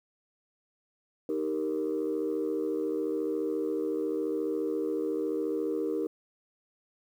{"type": "chord", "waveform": "sine", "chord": "Eb major", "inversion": "none", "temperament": "equal", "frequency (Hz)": [311.1, 392, 466.2], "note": ["Eb4", "G4", "Bb4"], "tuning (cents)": [0, 0, 0], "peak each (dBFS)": [-31, -32, -31], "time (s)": [1.29, 6.07], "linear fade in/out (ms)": 2, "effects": ["tanh soft clip ceiling -22 dBFS", "10-bit"]}